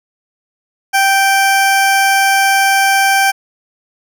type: tone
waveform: 20% pulse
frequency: 782 Hz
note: G5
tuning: 4 cents flat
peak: -4 dBFS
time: 0.93-3.32 s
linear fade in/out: 20 ms
effects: none